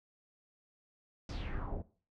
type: noise with low-pass filter sweep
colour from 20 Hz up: brown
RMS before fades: -39 dBFS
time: 1.29-1.82 s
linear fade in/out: 2 ms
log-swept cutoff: 5800 to 490 Hz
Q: 3.7
effects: noise-tail reverb RT60 0.4 s tail -18 dB re dry